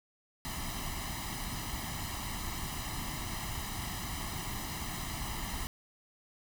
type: noise with comb filter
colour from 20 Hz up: pink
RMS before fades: -38 dBFS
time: 0.45-5.67 s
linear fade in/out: 0 ms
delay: 1 ms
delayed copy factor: +0.75
effects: none